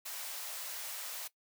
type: high-pass noise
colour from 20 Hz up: white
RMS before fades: -42 dBFS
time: 0.05-1.28 s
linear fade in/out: 10 ms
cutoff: 550 Hz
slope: 24 dB/octave
effects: noise-tail reverb RT60 0.1 s tail -18 dB re dry